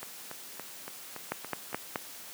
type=two click trains; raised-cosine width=0.5 ms; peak=-15 / -24 dBFS; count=4 / 7; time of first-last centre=1.32-1.958 / 0.03-1.73 s; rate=4.7 / 3.53 Hz; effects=white hiss -46 dBFS RMS until 2.33 s + high-pass 150 Hz 12 dB/octave

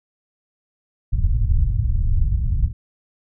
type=low-pass noise; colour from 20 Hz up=pink; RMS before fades=-18 dBFS; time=1.12-2.73 s; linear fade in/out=10 ms; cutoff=110 Hz; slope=24 dB/octave; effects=none

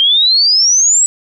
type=exponential sweep; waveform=sine; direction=up; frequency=3136 to 7900 Hz; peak=-7 dBFS; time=0-1.06 s; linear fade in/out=0 ms; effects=none

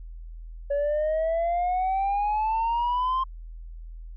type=exponential sweep; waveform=sine; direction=up; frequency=564 to 1059 Hz; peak=-20 dBFS; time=0.7-3.24 s; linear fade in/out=10 ms; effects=tanh soft clip ceiling -21 dBFS + added 41 Hz sine -37 dBFS peak until 4.16 s

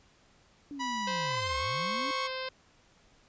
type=linear two-way sweep; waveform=sine; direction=down then up; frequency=293.7 to 65 to 293.7 Hz; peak=-38 dBFS; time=0.71-2.11 s; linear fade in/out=0 ms; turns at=1.58 s
type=tone with pitch glide; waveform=sawtooth; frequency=979 to 1098.9 Hz; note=B5 to C#6; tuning=-15 to -15 cents; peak=-28 dBFS; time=0.79-2.28 s; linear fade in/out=20 ms; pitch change=+200 cents; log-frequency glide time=1.24-1.64 s
type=harmonic tone; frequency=520 Hz; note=C5; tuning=11 cents flat; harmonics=1 / 2 / 3 / 4 / 5 / 6 / 7 / 8 / 9 / 10; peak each=-38 / -41 / -43 / -44 / -45 / -46 / -46 / -47 / -48 / -48 dBFS; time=1.07-2.49 s; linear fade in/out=5 ms
effects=pink hiss -63 dBFS RMS until 3.28 s + resampled to 16000 Hz

